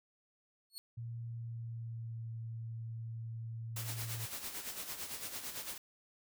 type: tone with exponential growth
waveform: sawtooth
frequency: 4358 Hz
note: C#8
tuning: 30 cents flat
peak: -37 dBFS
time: 0.7-0.78 s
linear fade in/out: 0 ms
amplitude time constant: 17 ms
type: tone with pitch glide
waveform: sine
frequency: 116.54 to 113.88 Hz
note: A#2 to A#2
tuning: 0 to -40 cents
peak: -40 dBFS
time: 0.97-4.26 s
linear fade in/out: 10 ms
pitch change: -40 cents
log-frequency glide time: 1.2-2.29 s
type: noise with tremolo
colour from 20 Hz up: white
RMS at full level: -41 dBFS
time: 3.76-5.78 s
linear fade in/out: 5 ms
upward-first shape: sine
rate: 8.9 Hz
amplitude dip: 60%
effects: none